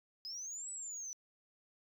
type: linear two-way sweep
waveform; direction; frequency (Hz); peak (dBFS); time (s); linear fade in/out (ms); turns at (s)
sine; up then down; 4978 to 7950 to 5900; -40; 0.25-1.13; 0; 0.71
effects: tanh soft clip ceiling -39 dBFS